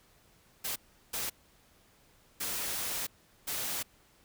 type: noise bursts at uneven times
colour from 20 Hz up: white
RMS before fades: -35 dBFS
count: 4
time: 0.64-0.76 / 1.13-1.3 / 2.4-3.07 / 3.47-3.83 s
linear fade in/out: 10 ms
effects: pink hiss -64 dBFS RMS until 4.24 s